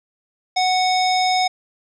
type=tone with low-pass filter; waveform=square; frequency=740 Hz; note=F#5; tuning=in tune; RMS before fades=-18 dBFS; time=0.56-1.48 s; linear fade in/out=10 ms; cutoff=5200 Hz; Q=2.8; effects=none